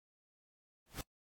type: noise with exponential growth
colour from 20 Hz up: pink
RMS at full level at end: -37 dBFS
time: 0.86-1.01 s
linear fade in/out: 2 ms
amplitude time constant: 32 ms
effects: noise-tail reverb RT60 0.1 s tail -25 dB re dry + AAC 64 kbps